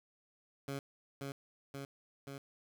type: tone with echo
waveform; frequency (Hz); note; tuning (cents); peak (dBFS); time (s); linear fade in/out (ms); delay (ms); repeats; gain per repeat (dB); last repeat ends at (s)
15% pulse; 138.59; C#3; 0; -32; 0.68-0.79; 2; 530; 3; -2; 2.38
effects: none